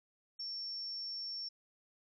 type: tone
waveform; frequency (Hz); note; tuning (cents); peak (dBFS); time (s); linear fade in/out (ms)
sine; 5450; F8; -43; -39; 0.39-1.49; 10
effects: none